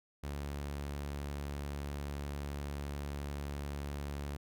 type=tone; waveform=sawtooth; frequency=71.5 Hz; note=D2; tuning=46 cents flat; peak=-34 dBFS; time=0.23-4.37 s; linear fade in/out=10 ms; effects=none